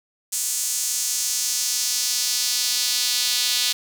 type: tone with high-pass filter sweep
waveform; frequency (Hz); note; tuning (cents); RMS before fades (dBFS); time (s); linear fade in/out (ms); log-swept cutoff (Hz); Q
sawtooth; 245.9; B3; -7; -23; 0.32-3.73; 10; 7400 to 3900; 1.9
effects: none